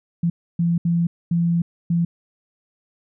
sine tone bursts at uneven times, 170 Hz, F3, 46 cents flat, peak -16 dBFS, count 5, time 0.23-0.3 / 0.59-0.78 / 0.85-1.07 / 1.31-1.62 / 1.9-2.05 s, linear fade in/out 5 ms, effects none

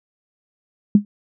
sine tone with exponential decay, 205.3 Hz, G#3, 20 cents flat, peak -4 dBFS, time 0.95-1.05 s, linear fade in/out 2 ms, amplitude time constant 21 ms, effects none

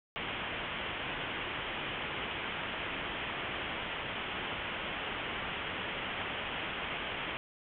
white low-pass noise, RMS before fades -38 dBFS, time 0.16-7.37 s, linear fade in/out 0 ms, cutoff 3300 Hz, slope 96 dB/octave, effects none

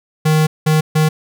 square tone bursts at uneven times, 155.56 Hz, D#3, in tune, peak -11 dBFS, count 3, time 0.25-0.47 / 0.66-0.81 / 0.95-1.09 s, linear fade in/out 10 ms, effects none

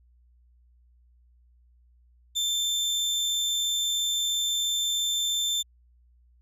30% pulse tone, 3557 Hz, A7, 18 cents sharp, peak -22 dBFS, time 2.35-5.63 s, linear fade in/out 20 ms, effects added 60 Hz sine -57 dBFS peak until 6.41 s + resampled to 32000 Hz

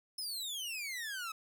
sawtooth exponential sweep, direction down, 5274 to 1270 Hz, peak -35 dBFS, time 0.18-1.32 s, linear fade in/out 5 ms, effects none

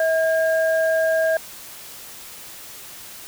sine tone pair together, 645.3 / 1618 Hz, E5 / G#6, -37 / -46 cents, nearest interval octave + major third, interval 1591 cents, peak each -17 / -24 dBFS, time 0-1.37 s, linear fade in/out 2 ms, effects white hiss -39 dBFS RMS until 3.27 s

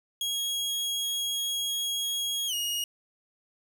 sawtooth tone with pitch glide, 3299 to 2872 Hz, G#7 to F7, -12 to +48 cents, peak -25 dBFS, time 0.21-2.84 s, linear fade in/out 2 ms, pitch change -240 cents, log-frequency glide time 2.47-2.54 s, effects 9-bit

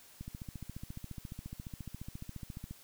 click train, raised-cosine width 5 ms, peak -30 dBFS, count 37, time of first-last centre 0.21-2.71 s, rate 14.4 Hz, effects white hiss -58 dBFS RMS until 2.83 s

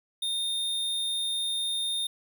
square tone, 3652 Hz, A#7, 36 cents flat, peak -28 dBFS, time 0.22-2.07 s, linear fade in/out 5 ms, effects none

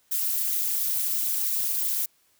violet noise with amplitude modulation, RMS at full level -22 dBFS, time 0.11-2.06 s, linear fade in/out 10 ms, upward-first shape sine, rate 227 Hz, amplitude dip 100%, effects white hiss -65 dBFS RMS until 2.39 s

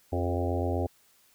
harmonic tone with a mistuned harmonic, 88 Hz, F2, 14 cents sharp, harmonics 1 / 3 / 4 / 5 / 6 / 7 / 8 / 9, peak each -29 / -34 / -35 / -36 / -37 / -37 / -38 / -39 dBFS, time 0.12-0.87 s, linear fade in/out 10 ms, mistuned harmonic 5, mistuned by -31 cents, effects white hiss -63 dBFS RMS until 1.34 s

